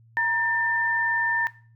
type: tone pair together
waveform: sine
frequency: 943 / 1790.5 Hz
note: A#5 / A6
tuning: +20 / +30 cents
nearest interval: major seventh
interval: 1110 cents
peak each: -27 / -21 dBFS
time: 0.17-1.47 s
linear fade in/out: 0 ms
effects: noise-tail reverb RT60 0.4 s tail -18 dB re dry + added 114 Hz sine -52 dBFS peak until 1.75 s